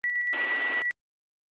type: tone with tremolo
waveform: sine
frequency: 1949 Hz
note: B6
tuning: 23 cents flat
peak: -24 dBFS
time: 0.04-0.91 s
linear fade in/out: 0 ms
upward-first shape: square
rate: 8.6 Hz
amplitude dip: 30%
type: band-pass noise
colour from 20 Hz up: white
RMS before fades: -35 dBFS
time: 0.33-0.82 s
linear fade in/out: 0 ms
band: 250 to 3000 Hz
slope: 48 dB/octave
effects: Opus 24 kbps